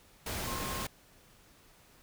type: tone in noise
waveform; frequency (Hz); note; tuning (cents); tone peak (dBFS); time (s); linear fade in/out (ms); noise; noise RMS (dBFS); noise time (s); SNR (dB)
sine; 1068; C6; +35; -41; 0.47-0.85; 5; pink; -37; 0.26-0.87; -7
effects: pink hiss -61 dBFS RMS until 2.02 s